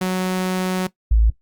sawtooth / sine tone pair in turn, 185 / 55 Hz, F#3 / A1, 0 / 0 cents, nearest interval octave + major sixth, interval 2100 cents, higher first, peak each -15 / -11 dBFS, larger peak second, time 0.01-0.87 / 1.11-1.3 s, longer first, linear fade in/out 5 ms, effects noise-tail reverb RT60 0.1 s tail -18 dB re dry + Opus 48 kbps

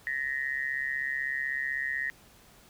sine tone with amplitude modulation, 1864.7 Hz, A#6, in tune, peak -25 dBFS, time 0.07-2.1 s, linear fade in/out 0 ms, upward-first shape sine, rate 136 Hz, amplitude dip 90%, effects pink hiss -57 dBFS RMS until 2.69 s

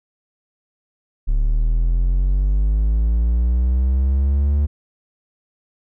triangle linear sweep, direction up, 35.02 to 73.42 Hz, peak -12 dBFS, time 1.27-4.67 s, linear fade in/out 20 ms, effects none

